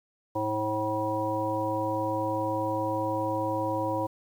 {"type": "harmonic tone with a mistuned harmonic", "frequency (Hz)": 107.5, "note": "A2", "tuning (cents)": -40, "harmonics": [1, 3, 5, 7, 9], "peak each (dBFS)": [-36, -32, -31, -36, -31], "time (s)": [0.35, 4.07], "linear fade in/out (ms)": 10, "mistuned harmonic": 7, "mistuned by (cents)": 34, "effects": ["9-bit"]}